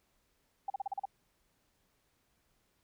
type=tone bursts; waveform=sine; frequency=790 Hz; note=G5; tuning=13 cents sharp; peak=-32 dBFS; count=7; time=0.68-1.055 s; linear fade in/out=5 ms; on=21 ms; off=38 ms; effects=pink hiss -75 dBFS RMS until 2.83 s